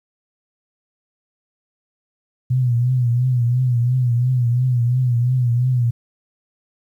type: tone with vibrato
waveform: sine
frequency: 123.47 Hz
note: B2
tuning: in tune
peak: -14 dBFS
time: 2.5-5.91 s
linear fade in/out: 10 ms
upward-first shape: triangle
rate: 2.9 Hz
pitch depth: 93 cents each way
effects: 9-bit